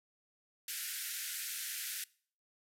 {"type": "band-pass noise", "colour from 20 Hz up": "white", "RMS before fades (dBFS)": -41, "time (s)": [0.68, 2.04], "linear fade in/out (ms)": 2, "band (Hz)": [1400, 15000], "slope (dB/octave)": 96, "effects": ["noise-tail reverb RT60 0.5 s tail -23 dB re dry"]}